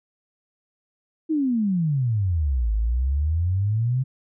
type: exponential two-way sweep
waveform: sine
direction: down then up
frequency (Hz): 327 to 51.91 to 134.3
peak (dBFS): -19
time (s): 1.29-4.04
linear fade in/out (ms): 20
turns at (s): 2.73
effects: none